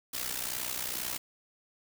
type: noise with amplitude modulation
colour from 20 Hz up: white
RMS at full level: -32 dBFS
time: 0.13-1.18 s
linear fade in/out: 10 ms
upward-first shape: sine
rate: 62.2 Hz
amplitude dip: 75%
effects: none